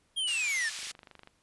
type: linear sweep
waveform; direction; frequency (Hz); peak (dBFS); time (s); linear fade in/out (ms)
square; down; 3262 to 1700; -29; 0.16-0.7; 20
type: band-pass noise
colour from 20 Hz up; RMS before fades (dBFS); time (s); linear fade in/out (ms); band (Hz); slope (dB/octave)
pink; -40; 0.27-0.92; 10; 2600 to 8400; 12
type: click train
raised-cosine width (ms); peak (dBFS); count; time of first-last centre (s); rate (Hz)
0.3; -33; 13; 0.79-1.274; 24.8
effects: pink hiss -70 dBFS RMS until 1.42 s + resampled to 24000 Hz